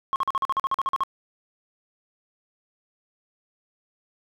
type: tone bursts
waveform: sine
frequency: 1082 Hz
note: C#6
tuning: 42 cents flat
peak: -18 dBFS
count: 13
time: 0.13-1.035 s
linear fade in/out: 0 ms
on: 29 ms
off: 44 ms
effects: tanh soft clip ceiling -19 dBFS + 10-bit